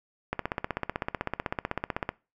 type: click train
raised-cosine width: 0.5 ms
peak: -13 dBFS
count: 29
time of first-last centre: 0.33-2.091 s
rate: 15.9 Hz
effects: noise-tail reverb RT60 0.3 s tail -22 dB re dry